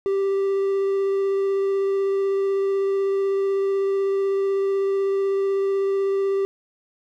triangle tone with vibrato, 392 Hz, G4, in tune, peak -17 dBFS, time 0.06-6.45 s, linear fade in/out 0 ms, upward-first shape sine, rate 16 Hz, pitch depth 8 cents each way, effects none

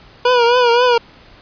25% pulse tone with vibrato, 484 Hz, B4, 35 cents flat, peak -6 dBFS, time 0.25-0.98 s, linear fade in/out 5 ms, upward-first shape triangle, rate 3.8 Hz, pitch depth 80 cents each way, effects pink hiss -44 dBFS RMS until 1.41 s + resampled to 11025 Hz

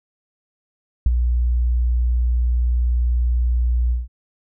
sine tone with ADSR envelope, 60.3 Hz, B1, 41 cents flat, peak -9 dBFS, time 1.06-4.08 s, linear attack 3 ms, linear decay 27 ms, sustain -6 dB, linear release 170 ms, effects none

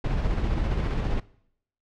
brown noise with tremolo, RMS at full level -24 dBFS, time 0.04-1.2 s, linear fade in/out 5 ms, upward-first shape square, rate 15 Hz, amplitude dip 30%, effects noise-tail reverb RT60 0.7 s tail -21 dB re dry + low-pass 4000 Hz 12 dB/octave

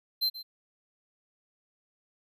square tone with echo, 4112 Hz, C8, 31 cents flat, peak -25 dBFS, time 0.21-0.3 s, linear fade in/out 20 ms, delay 130 ms, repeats 1, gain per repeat -14 dB, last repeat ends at 0.43 s, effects none

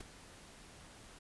pink noise with ADSR envelope, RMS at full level -45 dBFS, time 0-1.19 s, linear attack 7 ms, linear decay 10 ms, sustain -11 dB, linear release 8 ms, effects resampled to 24000 Hz

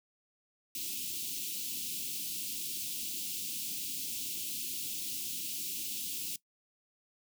white band-stop noise, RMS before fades -38 dBFS, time 0.75-6.36 s, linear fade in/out 2 ms, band 350 to 2600 Hz, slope 48 dB/octave, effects noise-tail reverb RT60 0.1 s tail -19 dB re dry + high-pass 150 Hz 12 dB/octave

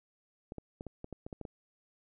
clicks, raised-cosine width 2 ms, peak -28 dBFS, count 10, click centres 0.521 / 0.583 / 0.809 / 0.867 / 1.044 / 1.127 / 1.265 / 1.328 / 1.413 / 1.452 s, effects none

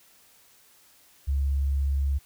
sine tone with vibrato, 69.3 Hz, C#2, in tune, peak -22 dBFS, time 1.27-2.19 s, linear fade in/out 20 ms, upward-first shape sine, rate 17 Hz, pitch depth 10 cents each way, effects white hiss -58 dBFS RMS until 2.25 s

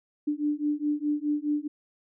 sine beating tone pair, 293.7 / 298.5 Hz, D4 / D4, 0 / +28 cents, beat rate 4.8 Hz, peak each -28 dBFS, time 0.27-1.68 s, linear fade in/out 10 ms, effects none

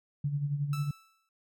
sine tone with tremolo, 143.9 Hz, D3, 35 cents flat, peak -26 dBFS, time 0.24-0.91 s, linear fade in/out 5 ms, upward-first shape sine, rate 11 Hz, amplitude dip 60%
sawtooth tone with exponential decay, 1318.5 Hz, E6, in tune, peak -34 dBFS, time 0.73-1.29 s, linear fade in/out 2 ms, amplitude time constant 120 ms
effects none

